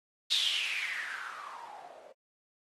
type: noise with low-pass filter sweep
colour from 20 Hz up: violet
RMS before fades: -36 dBFS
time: 0.3-2.13 s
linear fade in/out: 20 ms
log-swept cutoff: 3900 to 540 Hz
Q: 7.8
effects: AAC 32 kbps